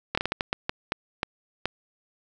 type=slowing click train; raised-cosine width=0.3 ms; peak=-9 dBFS; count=11; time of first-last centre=0.15-1.656 s; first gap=25 ms; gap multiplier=1.37; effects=none